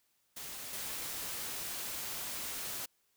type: noise with level steps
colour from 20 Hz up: white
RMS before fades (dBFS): -44 / -40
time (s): 0.36-2.86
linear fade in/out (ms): 10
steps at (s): 0.73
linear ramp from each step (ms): 2
effects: white hiss -75 dBFS RMS until 3.16 s